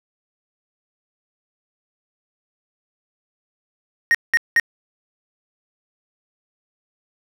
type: tone bursts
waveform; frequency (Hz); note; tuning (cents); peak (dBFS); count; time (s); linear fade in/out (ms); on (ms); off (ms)
triangle; 1864.7; A#6; 0; -10; 3; 4.11-4.598; 0; 36; 190
effects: none